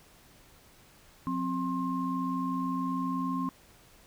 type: tone cluster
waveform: sine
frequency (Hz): 181.4 / 261.4 / 1062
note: F#3 / C4 / C6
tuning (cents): -34 / -1 / +25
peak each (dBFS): -35 / -31 / -34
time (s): 1.27-3.49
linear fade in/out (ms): 0
effects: pink hiss -58 dBFS RMS until 4.06 s